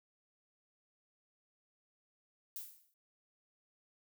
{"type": "noise with exponential decay", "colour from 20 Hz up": "violet", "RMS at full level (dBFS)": -41, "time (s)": [2.56, 2.94], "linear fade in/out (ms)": 1, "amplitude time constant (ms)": 81, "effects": []}